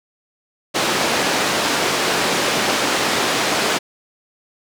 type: band-pass noise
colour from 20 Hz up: pink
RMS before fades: -19 dBFS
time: 0.74-3.79 s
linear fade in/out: 20 ms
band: 290 to 6600 Hz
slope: 12 dB/octave
effects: none